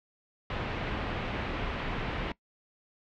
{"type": "low-pass noise", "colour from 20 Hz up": "pink", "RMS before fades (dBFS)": -34, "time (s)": [0.5, 2.32], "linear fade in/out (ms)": 2, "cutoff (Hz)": 3100, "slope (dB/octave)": 24, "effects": ["noise-tail reverb RT60 0.1 s tail -21 dB re dry"]}